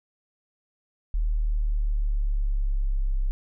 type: linear sweep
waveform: sine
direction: down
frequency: 38.89 to 32.7 Hz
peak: -21 dBFS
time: 1.14-3.31 s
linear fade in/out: 0 ms
effects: none